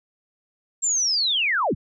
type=linear sweep; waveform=sine; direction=down; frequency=7530 to 51.91 Hz; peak=-19 dBFS; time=0.82-1.75 s; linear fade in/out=20 ms; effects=none